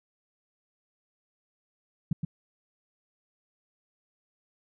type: tone with echo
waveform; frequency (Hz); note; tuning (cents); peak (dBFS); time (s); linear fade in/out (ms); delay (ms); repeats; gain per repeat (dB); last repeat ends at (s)
sine; 160; D#3; +49; -21; 2.11-2.13; 5; 120; 1; -5; 2.25
effects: none